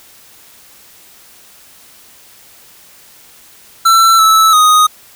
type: tone with pitch steps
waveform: square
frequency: 1340 / 1309 / 1246 Hz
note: E6 / E6 / D#6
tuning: +28 / -13 / +2 cents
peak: -6 dBFS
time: 3.85-4.87 s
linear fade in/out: 10 ms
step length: 340 ms
effects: white hiss -42 dBFS RMS until 5.15 s